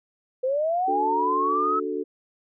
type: linear sweep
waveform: sine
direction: up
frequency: 501 to 1307 Hz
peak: -21 dBFS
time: 0.43-1.8 s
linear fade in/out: 10 ms
type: chord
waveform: sine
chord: D major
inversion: none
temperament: equal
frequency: 293.7 / 370 / 440 Hz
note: D4 / F#4 / A4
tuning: 0 / 0 / 0 cents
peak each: -31 / -30 / -29 dBFS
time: 0.87-2.04 s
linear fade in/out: 20 ms
effects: none